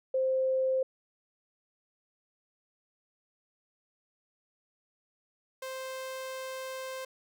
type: tone pair in turn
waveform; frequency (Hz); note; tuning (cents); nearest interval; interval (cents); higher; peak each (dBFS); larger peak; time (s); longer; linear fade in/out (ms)
sine / sawtooth; 523.3 / 523.3; C5 / C5; 0 / 0; unison; 0; neither; -25 / -33; first; 0.14-0.83 / 5.62-7.05; second; 5
effects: none